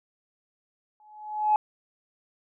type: tone with exponential growth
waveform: sine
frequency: 849 Hz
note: G#5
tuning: 38 cents sharp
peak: -15 dBFS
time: 1-1.56 s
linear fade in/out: 1 ms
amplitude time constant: 120 ms
effects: tanh soft clip ceiling -12 dBFS